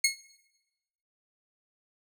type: tone with exponential decay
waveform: 15% pulse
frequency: 2171 Hz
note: C#7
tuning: 37 cents flat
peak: -12 dBFS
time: 0.04-0.2 s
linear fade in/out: 5 ms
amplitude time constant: 33 ms
effects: noise-tail reverb RT60 1.0 s tail -19 dB re dry